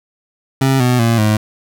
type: tone with pitch steps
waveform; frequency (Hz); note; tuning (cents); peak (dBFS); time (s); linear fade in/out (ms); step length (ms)
25% pulse; 134.2 / 124.49 / 115.49 / 107.13; C3 / B2 / A#2 / A2; +44 / +14 / -16 / -46; -7; 0.61-1.37; 5; 190
effects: none